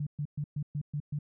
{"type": "tone bursts", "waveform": "sine", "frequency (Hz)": 146.83, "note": "D3", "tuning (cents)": 0, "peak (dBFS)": -30, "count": 7, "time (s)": [0, 1.189], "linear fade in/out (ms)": 5, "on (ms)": 67, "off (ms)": 120, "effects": []}